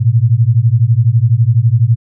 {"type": "beating tone pair", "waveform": "sine", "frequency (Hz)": [110, 122], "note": ["A2", "B2"], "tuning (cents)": [0, -21], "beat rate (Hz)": 12, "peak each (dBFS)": -10, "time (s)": [0, 1.96], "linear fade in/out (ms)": 20, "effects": []}